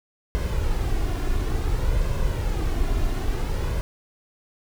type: noise with flanger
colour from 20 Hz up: brown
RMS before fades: -23 dBFS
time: 0.35-3.81 s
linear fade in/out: 0 ms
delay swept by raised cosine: 1.9 to 2.89 ms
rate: 0.57 Hz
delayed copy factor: +0.5
effects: none